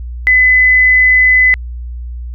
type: tone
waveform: sine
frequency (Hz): 2013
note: B6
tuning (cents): +33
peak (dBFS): -5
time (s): 0.27-1.54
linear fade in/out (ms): 0
effects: added 60 Hz sine -21 dBFS peak until 2.34 s